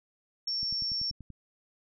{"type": "tone", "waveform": "sine", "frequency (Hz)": 5460, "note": "F8", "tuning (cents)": -40, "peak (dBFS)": -29, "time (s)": [0.47, 1.11], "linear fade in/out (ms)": 5}
{"type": "click train", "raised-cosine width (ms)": 5, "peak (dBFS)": -33, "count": 8, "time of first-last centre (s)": [0.63, 1.303], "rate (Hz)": 10.4}
{"effects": []}